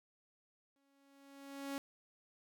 sawtooth tone with exponential growth, 277.2 Hz, C#4, in tune, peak -34 dBFS, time 0.76-1.78 s, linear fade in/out 1 ms, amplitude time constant 220 ms, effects none

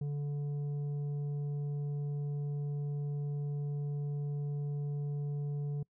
sine tone with tanh clipping, 144.8 Hz, D3, 24 cents flat, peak -34 dBFS, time 0.01-5.83 s, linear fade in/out 5 ms, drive 6 dB, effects noise-tail reverb RT60 0.1 s tail -26 dB re dry

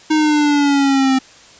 square exponential sweep, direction down, 312 to 261.6 Hz, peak -12 dBFS, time 0.1-1.19 s, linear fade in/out 10 ms, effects white hiss -43 dBFS RMS until 1.59 s + resampled to 16000 Hz

